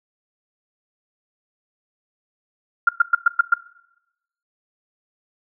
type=tone bursts; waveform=sine; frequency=1396.9 Hz; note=F6; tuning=in tune; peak=-9 dBFS; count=6; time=2.87-3.54 s; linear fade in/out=5 ms; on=20 ms; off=110 ms; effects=noise-tail reverb RT60 0.9 s tail -21 dB re dry